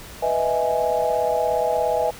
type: chord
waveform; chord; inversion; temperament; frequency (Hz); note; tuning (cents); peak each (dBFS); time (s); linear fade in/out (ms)
sine; E major seventh; second; equal; 493.9 / 622.3 / 659.3 / 830.6; B4 / D#5 / E5 / G#5; 0 / 0 / 0 / 0; -24; 0.22-2.11; 10
effects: pink hiss -40 dBFS RMS until 2.19 s